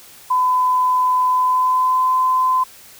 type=tone with pitch glide; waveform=sine; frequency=1009 to 1023.7 Hz; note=B5 to C6; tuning=+37 to -38 cents; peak=-13 dBFS; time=0.3-2.64 s; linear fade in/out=10 ms; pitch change=+25 cents; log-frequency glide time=1.27-2.15 s; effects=white hiss -43 dBFS RMS until 2.99 s